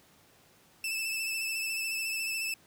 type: tone with vibrato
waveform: sawtooth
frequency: 2637 Hz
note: E7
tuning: in tune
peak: -28 dBFS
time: 0.84-2.54 s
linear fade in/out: 2 ms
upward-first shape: sine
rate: 14 Hz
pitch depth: 29 cents each way
effects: pink hiss -61 dBFS RMS until 2.66 s + high-pass 100 Hz 12 dB/octave